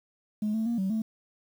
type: tone with pitch steps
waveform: sine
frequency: 212.1 / 221.5 / 235 / 191.1 / 220.3 Hz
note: G#3 / A3 / A#3 / G3 / A3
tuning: +37 / +12 / +14 / -44 / +2 cents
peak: -24 dBFS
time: 0.42-1.02 s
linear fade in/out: 5 ms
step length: 120 ms
effects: tanh soft clip ceiling -23 dBFS + 9-bit